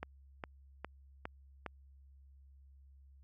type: click train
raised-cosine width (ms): 0.5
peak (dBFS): -25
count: 5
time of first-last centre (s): 0.03-1.663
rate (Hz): 2.45
effects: added 68 Hz sine -57 dBFS peak until 3.23 s